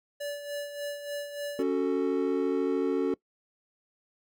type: tone with tremolo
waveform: square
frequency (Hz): 578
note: D5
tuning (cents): -28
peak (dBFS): -32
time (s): 0.2-1.63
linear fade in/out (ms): 10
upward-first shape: sine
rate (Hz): 3.4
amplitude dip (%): 60
type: chord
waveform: triangle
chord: F# minor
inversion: second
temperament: just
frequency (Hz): 277.5 / 370 / 444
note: C#4 / F#4 / A4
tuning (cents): +2 / 0 / +16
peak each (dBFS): -27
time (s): 1.59-3.14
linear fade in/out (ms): 2
effects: noise-tail reverb RT60 0.1 s tail -22 dB re dry